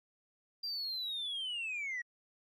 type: linear sweep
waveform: sine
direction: down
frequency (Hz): 4774 to 1883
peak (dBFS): -34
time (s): 0.63-2.02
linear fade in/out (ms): 10
effects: tanh soft clip ceiling -34 dBFS + AAC 64 kbps